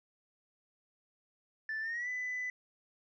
sine tone with pitch glide, 1760 to 1998.5 Hz, A6 to B6, 0 to +20 cents, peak -33 dBFS, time 1.69-2.5 s, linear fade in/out 2 ms, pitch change +220 cents, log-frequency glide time 1.81-2.09 s, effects tanh soft clip ceiling -32 dBFS

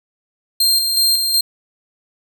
sawtooth tone with tremolo, 4186 Hz, C8, in tune, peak -9 dBFS, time 0.6-1.41 s, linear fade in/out 5 ms, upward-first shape square, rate 2.7 Hz, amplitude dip 40%, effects none

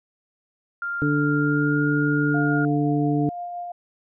sine tone with pitch glide, 1396.9 to 1418.9 Hz, F6 to F6, 0 to +27 cents, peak -25 dBFS, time 0.82-2.65 s, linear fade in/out 2 ms, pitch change +27 cents, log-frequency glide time 1.38-1.84 s
harmonic tone, 146.83 Hz, D3, in tune, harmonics 1 / 2 / 3, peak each -23 / -21 / -29 dBFS, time 1.02-3.29 s, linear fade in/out 0 ms
sine tone with tremolo, 703 Hz, F5, 11 cents sharp, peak -28 dBFS, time 2.34-3.72 s, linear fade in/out 5 ms, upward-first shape sine, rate 5.8 Hz, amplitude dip 25%
effects none

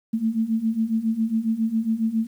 sine beating tone pair, 219.3 / 226.6 Hz, A3 / A#3, -6 / -49 cents, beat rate 7.3 Hz, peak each -25 / -22 dBFS, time 0.13-2.27 s, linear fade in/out 10 ms, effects 9-bit

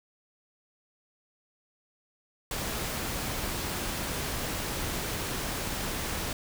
pink noise, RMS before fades -33 dBFS, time 2.51-6.33 s, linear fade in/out 2 ms, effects none

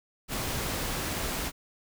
pink noise, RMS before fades -32 dBFS, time 0.28-1.52 s, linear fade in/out 50 ms, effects none

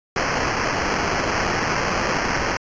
violet noise with sample-and-hold, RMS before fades -22 dBFS, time 0.16-2.57 s, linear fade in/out 2 ms, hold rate 3675 Hz, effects resampled to 16000 Hz

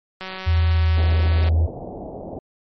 click train, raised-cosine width 0.3 ms, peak -16 dBFS, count 241, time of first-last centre 0.21-1.487 s, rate 188 Hz
sine tone with pitch glide, 82.41 to 80.99 Hz, E2 to E2, 0 to -30 cents, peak -14 dBFS, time 0.46-1.67 s, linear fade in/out 20 ms, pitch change -30 cents, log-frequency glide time 0.71-0.87 s
white low-pass noise, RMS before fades -33 dBFS, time 0.97-2.39 s, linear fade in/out 2 ms, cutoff 740 Hz, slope 48 dB/octave
effects MP3 32 kbps

